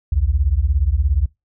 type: beating tone pair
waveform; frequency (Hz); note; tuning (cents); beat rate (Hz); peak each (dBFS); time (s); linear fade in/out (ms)
sine; 61 / 78; B1 / D#2; -21 / +5; 17; -17; 0.12-1.26; 5
effects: noise-tail reverb RT60 0.2 s tail -22 dB re dry